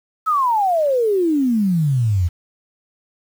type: exponential sweep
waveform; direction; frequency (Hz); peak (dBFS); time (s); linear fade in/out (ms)
sine; down; 1320 to 82.41; -14; 0.26-2.29; 20
effects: 7-bit